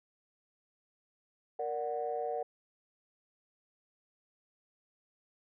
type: chord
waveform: sine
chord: Bb augmented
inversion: none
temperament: equal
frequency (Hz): 466.2 / 587.3 / 740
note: Bb4 / D5 / F#5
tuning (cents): 0 / 0 / 0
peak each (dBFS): -36 / -38 / -36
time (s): 1.59-2.43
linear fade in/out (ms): 5
effects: tanh soft clip ceiling -24 dBFS